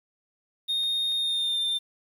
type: tone with pitch glide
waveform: triangle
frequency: 3692 to 3595 Hz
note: A#7 to A7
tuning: -17 to +36 cents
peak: -23 dBFS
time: 0.68-1.79 s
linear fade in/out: 20 ms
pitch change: -47 cents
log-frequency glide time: 1.16-1.62 s
type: clicks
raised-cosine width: 0.2 ms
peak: -32 dBFS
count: 2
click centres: 0.835 / 1.12 s
effects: 9-bit